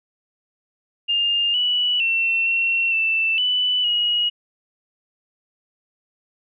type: tone with pitch steps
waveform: sine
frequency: 2813 / 2950 / 2701 / 2719 / 2661 / 2985 / 2897 Hz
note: F7 / F#7 / E7 / F7 / E7 / F#7 / F#7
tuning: +12 / -6 / +42 / -47 / +16 / +15 / -37 cents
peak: -17 dBFS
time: 1.08-4.3 s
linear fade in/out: 20 ms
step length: 460 ms
effects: none